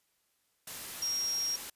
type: tone in noise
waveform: sine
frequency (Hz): 5600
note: F8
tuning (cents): +4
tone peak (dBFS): -30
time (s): 1.02-1.56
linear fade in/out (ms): 5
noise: white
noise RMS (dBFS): -42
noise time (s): 0.67-1.7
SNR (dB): +9
effects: white hiss -75 dBFS RMS until 1.75 s + resampled to 32000 Hz